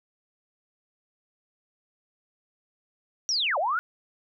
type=linear two-way sweep; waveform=sine; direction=down then up; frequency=5890 to 538 to 1483 Hz; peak=-23 dBFS; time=3.29-3.79 s; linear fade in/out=0 ms; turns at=3.58 s; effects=none